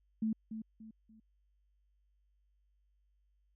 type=tone with echo; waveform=sine; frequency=220 Hz; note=A3; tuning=in tune; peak=-30 dBFS; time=0.22-0.33 s; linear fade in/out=5 ms; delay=290 ms; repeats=3; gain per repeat=-9 dB; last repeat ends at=1.2 s; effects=added 50 Hz sine -70 dBFS peak until 3.55 s